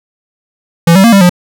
square tone with pitch steps, 168.3 / 192.6 / 232.7 / 197.3 / 177.8 Hz, E3 / G3 / A#3 / G3 / F3, +36 / -30 / -3 / +11 / +31 cents, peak -3 dBFS, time 0.87-1.295 s, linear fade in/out 5 ms, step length 85 ms, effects none

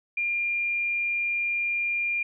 sine tone, 2400 Hz, D7, 37 cents sharp, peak -24 dBFS, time 0.17-2.23 s, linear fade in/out 5 ms, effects none

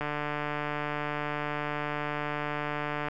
click train, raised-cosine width 0.5 ms, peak -17 dBFS, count 456, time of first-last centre 0.01-3.084 s, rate 148 Hz, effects none

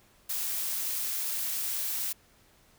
blue noise, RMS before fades -32 dBFS, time 0.29-2.13 s, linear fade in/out 10 ms, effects pink hiss -62 dBFS RMS until 2.78 s

